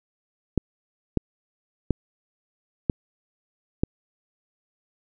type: clicks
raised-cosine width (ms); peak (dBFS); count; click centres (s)
3; -7; 5; 0.577 / 1.173 / 1.907 / 2.898 / 3.835
effects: none